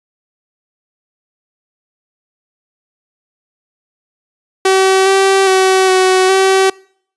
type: tone with pitch steps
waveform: sawtooth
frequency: 381.5 / 387.3 / 378.4 / 373.7 / 383 Hz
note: G4 / G4 / F#4 / F#4 / G4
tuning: -47 / -21 / +39 / +17 / -40 cents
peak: -4 dBFS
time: 4.65-6.7 s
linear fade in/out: 5 ms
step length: 410 ms
effects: noise-tail reverb RT60 0.6 s tail -26 dB re dry + resampled to 24000 Hz